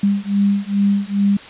sine beating tone pair, 199.3 / 201.7 Hz, G3 / G3, +29 / +50 cents, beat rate 2.4 Hz, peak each -17 dBFS, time 0.03-1.37 s, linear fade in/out 5 ms, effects white hiss -37 dBFS RMS until 1.49 s + resampled to 8000 Hz

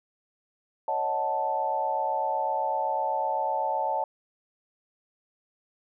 sine chord, D# half-diminished seventh, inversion third, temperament equal, 554.4 / 622.3 / 740 / 880 Hz, C#5 / D#5 / F#5 / A5, 0 / 0 / 0 / 0 cents, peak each -33 / -33 / -32 / -27 dBFS, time 0.88-4.04 s, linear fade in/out 2 ms, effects none

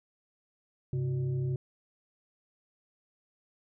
sine tone with frequency modulation, 133.3 Hz, C3, 33 cents sharp, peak -28 dBFS, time 0.93-1.56 s, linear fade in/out 2 ms, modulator 234 Hz, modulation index 0.53, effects none

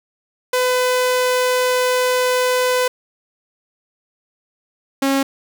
sawtooth tone pair in turn, 503 / 272.7 Hz, B4 / C#4, +32 / -28 cents, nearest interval major seventh, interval 1060 cents, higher first, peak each -11 dBFS, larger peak neither, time 0.53-2.88 / 5.02-5.23 s, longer first, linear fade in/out 5 ms, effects none

